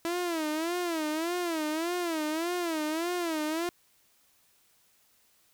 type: tone with vibrato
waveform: sawtooth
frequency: 329.4 Hz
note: E4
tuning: 1 cent flat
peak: -25 dBFS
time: 0.05-3.69 s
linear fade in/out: 0 ms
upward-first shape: sine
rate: 1.7 Hz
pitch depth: 140 cents each way
effects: white hiss -66 dBFS RMS until 5.53 s